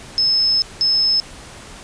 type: tone bursts at uneven times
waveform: sine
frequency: 5210 Hz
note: E8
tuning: 21 cents flat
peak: -13 dBFS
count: 2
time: 0.18-0.62 / 0.81-1.2 s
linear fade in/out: 0 ms
effects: pink hiss -38 dBFS RMS until 1.83 s + resampled to 22050 Hz